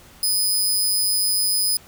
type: tone with amplitude modulation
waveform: 15% pulse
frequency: 5000 Hz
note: D#8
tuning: 8 cents sharp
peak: -9 dBFS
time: 0.23-1.77 s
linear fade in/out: 2 ms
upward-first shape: sine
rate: 193 Hz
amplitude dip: 55%
effects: pink hiss -48 dBFS RMS until 1.87 s